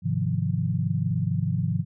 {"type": "chord", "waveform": "sine", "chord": "F minor seventh", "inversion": "first", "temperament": "equal", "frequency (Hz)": [103.83, 130.81, 155.56, 174.61], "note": ["Ab2", "C3", "Eb3", "F3"], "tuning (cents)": [0, 0, 0, 0], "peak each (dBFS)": -28, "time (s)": [0.02, 1.85], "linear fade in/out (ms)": 50, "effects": []}